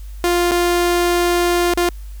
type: tone with dropouts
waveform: sawtooth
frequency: 350 Hz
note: F4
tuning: 4 cents sharp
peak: -10 dBFS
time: 0.24-1.89 s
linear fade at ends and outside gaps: 1 ms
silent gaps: 0.511-0.517 / 1.738-1.773 s
effects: added 50 Hz sine -29 dBFS peak until 2.2 s + white hiss -50 dBFS RMS until 2.2 s